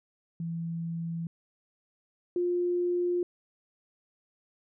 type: tone pair in turn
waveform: sine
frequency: 166.7 / 353.2 Hz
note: E3 / F4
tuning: +20 / +20 cents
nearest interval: octave + minor second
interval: 1300 cents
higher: second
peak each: -31 / -25 dBFS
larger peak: second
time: 0.4-1.27 / 2.36-3.23 s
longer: neither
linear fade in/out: 2 ms
effects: none